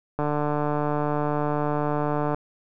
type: click train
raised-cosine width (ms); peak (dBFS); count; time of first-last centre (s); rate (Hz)
1; -12; 320; 0.19-2.345; 148
effects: none